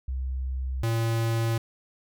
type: tone pair in turn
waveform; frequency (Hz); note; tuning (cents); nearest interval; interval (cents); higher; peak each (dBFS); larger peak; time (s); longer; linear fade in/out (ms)
sine / square; 64.9 / 114.3; C2 / A#2; -13 / -34; minor seventh; 979; second; -27 / -24; second; 0.08-0.83 / 0.83-1.58; neither; 5
effects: none